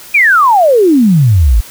sine exponential sweep, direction down, 2489 to 49 Hz, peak -4 dBFS, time 0.14-1.61 s, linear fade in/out 10 ms, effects white hiss -33 dBFS RMS until 1.7 s

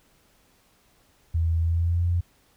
sine tone with pitch glide, 82.41 to 87.01 Hz, E2 to F2, 0 to -6 cents, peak -20 dBFS, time 1.34-2.21 s, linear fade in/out 10 ms, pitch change +94 cents, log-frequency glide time 1.6-2.07 s, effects pink hiss -62 dBFS RMS until 2.56 s

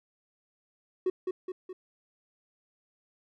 triangle tone with echo, 370 Hz, F#4, in tune, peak -21 dBFS, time 1.06-1.1 s, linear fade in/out 5 ms, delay 210 ms, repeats 3, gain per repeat -5 dB, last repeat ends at 1.73 s, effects tanh soft clip ceiling -20 dBFS

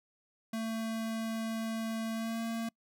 square tone with pitch glide, 224.1 to 227.9 Hz, A3 to A#3, +32 to -39 cents, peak -34 dBFS, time 0.53-2.69 s, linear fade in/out 5 ms, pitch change +29 cents, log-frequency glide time 2.11-2.42 s, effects noise-tail reverb RT60 0.1 s tail -26 dB re dry

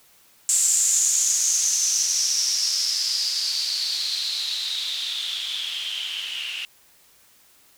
violet noise with low-pass filter sweep, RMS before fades -24 dBFS, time 0.49-6.65 s, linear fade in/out 0 ms, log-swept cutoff 7600 to 2800 Hz, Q 7.7, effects white hiss -56 dBFS RMS until 7.77 s

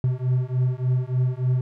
triangle beating tone pair, 125.4 / 128.8 Hz, B2 / C3, +27 / -27 cents, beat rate 3.4 Hz, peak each -21 dBFS, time 0.04-1.61 s, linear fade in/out 2 ms, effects none

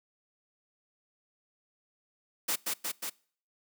white noise with echo, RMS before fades -30 dBFS, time 2.48-2.56 s, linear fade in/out 10 ms, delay 180 ms, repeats 3, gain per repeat -2 dB, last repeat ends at 3.1 s, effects noise-tail reverb RT60 0.5 s tail -24 dB re dry + high-pass 200 Hz 12 dB/octave

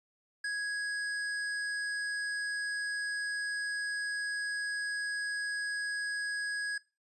square tone, 1661.2 Hz, G#6, in tune, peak -33 dBFS, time 0.44-6.78 s, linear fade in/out 5 ms, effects noise-tail reverb RT60 0.3 s tail -22 dB re dry + resampled to 24000 Hz

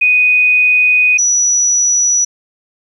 sine tone pair in turn, 2489 / 5886 Hz, D#7 / F#8, 0 / -10 cents, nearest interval octave + minor third, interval 1490 cents, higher second, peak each -7 / -9 dBFS, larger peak first, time 0.01-1.18 / 1.18-2.25 s, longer first, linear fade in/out 10 ms, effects 8-bit

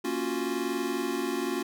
square chord, Gb major seventh, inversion first, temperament equal, 233.1 / 277.2 / 349.2 / 370 Hz, Bb3 / Db4 / F4 / Gb4, 0 / 0 / 0 / 0 cents, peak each -37 / -34 / -33 / -35 dBFS, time 0.04-1.63 s, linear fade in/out 10 ms, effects none

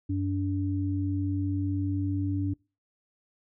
sine tone pair together, 96.2 / 288.4 Hz, G2 / D4, -32 / -31 cents, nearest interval octave + perfect fifth, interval 1901 cents, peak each -28 / -29 dBFS, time 0.09-2.54 s, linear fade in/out 10 ms, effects noise-tail reverb RT60 0.3 s tail -24 dB re dry

